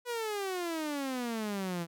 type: exponential sweep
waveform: sawtooth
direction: down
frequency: 493.9 to 165.3 Hz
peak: -29 dBFS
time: 0.05-1.87 s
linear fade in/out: 50 ms
effects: none